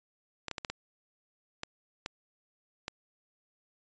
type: clicks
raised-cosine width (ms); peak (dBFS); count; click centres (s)
0.2; -18; 8; 0.483 / 0.513 / 0.582 / 0.648 / 0.7 / 1.634 / 2.061 / 2.881
effects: resampled to 16000 Hz